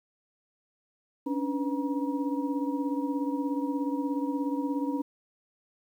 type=tone cluster; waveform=sine; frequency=278.2 / 295 / 496.7 / 952 Hz; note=C#4 / D4 / B4 / A#5; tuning=+6 / +8 / +10 / +36 cents; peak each=-29 / -33 / -38 / -38 dBFS; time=1.26-5.02 s; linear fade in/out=10 ms; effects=10-bit